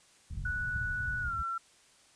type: low-pass noise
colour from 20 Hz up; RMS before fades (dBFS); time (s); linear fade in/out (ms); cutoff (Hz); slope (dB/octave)
white; -39; 0.3-1.43; 10; 120; 24
type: tone with pitch glide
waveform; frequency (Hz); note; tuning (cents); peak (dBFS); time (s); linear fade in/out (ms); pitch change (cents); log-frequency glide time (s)
sine; 1476 to 1353.5; F#6 to E6; -5 to +45; -32; 0.45-1.58; 5; -150; 1.21-1.34
effects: white hiss -62 dBFS RMS until 2.15 s + resampled to 22050 Hz